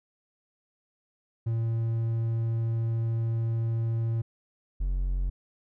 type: tone pair in turn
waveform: triangle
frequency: 114.2 / 45.32 Hz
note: A#2 / F#1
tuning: -35 / -35 cents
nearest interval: octave + major third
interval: 1600 cents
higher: first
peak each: -23 dBFS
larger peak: neither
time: 1.46-4.22 / 4.8-5.3 s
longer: first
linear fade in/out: 10 ms
effects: none